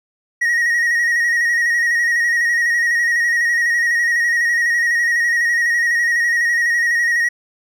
triangle tone with vibrato, 1888 Hz, A#6, 22 cents sharp, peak -12 dBFS, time 0.41-7.29 s, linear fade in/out 10 ms, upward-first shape square, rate 12 Hz, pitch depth 30 cents each way, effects none

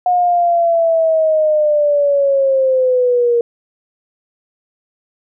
sine linear sweep, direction down, 723 to 468.9 Hz, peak -10 dBFS, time 0.06-3.41 s, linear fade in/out 2 ms, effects none

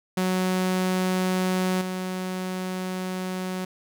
sawtooth tone with level steps, 185 Hz, F#3, in tune, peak -18 / -24 dBFS, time 0.17-3.65 s, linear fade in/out 5 ms, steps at 1.81 s, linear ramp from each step 5 ms, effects none

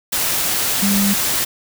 sine tone in noise, 200 Hz, G3, 35 cents sharp, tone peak -15 dBFS, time 0.82-1.14 s, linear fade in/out 10 ms, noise white, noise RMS -19 dBFS, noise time 0.12-1.45 s, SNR +1 dB, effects none

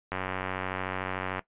click train, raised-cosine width 0.5 ms, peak -16 dBFS, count 120, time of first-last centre 0.12-1.393 s, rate 93.5 Hz, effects noise-tail reverb RT60 0.1 s tail -17 dB re dry + resampled to 8000 Hz

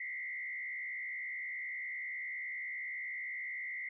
sine tone with frequency modulation, 2047 Hz, C7, 38 cents flat, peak -38 dBFS, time 0-3.89 s, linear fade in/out 5 ms, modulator 69.8 Hz, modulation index 1.5, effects none

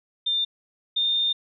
sine tone pair in turn, 3601 / 3628 Hz, A7 / A#7, +39 / -48 cents, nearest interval unison, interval 13 cents, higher second, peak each -21 / -20 dBFS, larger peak second, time 0.26-0.45 / 0.96-1.33 s, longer second, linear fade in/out 10 ms, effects none

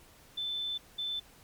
sine tone bursts at uneven times, 3526 Hz, A7, 3 cents sharp, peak -32 dBFS, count 2, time 0.37-0.78 / 0.98-1.2 s, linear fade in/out 10 ms, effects pink hiss -58 dBFS RMS until 1.43 s + MP3 96 kbps

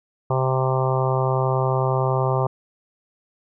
harmonic tone, 130.81 Hz, C3, in tune, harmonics 1 / 3 / 4 / 5 / 6 / 7 / 8 / 9, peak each -21 / -26 / -27 / -28 / -29 / -29 / -30 / -31 dBFS, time 0.3-2.47 s, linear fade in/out 5 ms, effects none

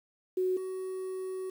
sine / triangle tone pair in turn, 370 / 375.2 Hz, F#4 / F#4, 0 / +24 cents, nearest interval unison, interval 24 cents, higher second, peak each -26 / -32 dBFS, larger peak first, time 0.37-0.57 / 0.57-1.5 s, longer second, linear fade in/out 5 ms, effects 9-bit

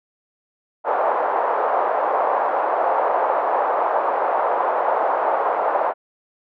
white band-pass noise, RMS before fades -20 dBFS, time 0.84-5.94 s, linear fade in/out 50 ms, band 530 to 970 Hz, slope 24 dB/octave, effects none

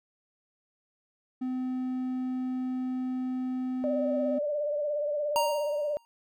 triangle tone, 255.5 Hz, C4, 41 cents flat, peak -27 dBFS, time 1.41-4.39 s, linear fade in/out 10 ms
sine tone with vibrato, 590 Hz, D5, 8 cents sharp, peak -27 dBFS, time 3.84-5.97 s, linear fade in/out 0 ms, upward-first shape sine, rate 17 Hz, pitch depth 47 cents each way
square tone with exponential decay, 933 Hz, A#5, 1 cent sharp, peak -23 dBFS, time 5.36-6.05 s, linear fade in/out 0 ms, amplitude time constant 150 ms
effects none

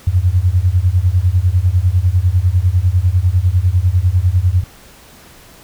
sine beating tone pair, 85.6 / 95.6 Hz, F2 / G2, -34 / -43 cents, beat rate 10 Hz, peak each -13 dBFS, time 0.07-4.64 s, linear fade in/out 5 ms, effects pink hiss -42 dBFS RMS until 5.63 s

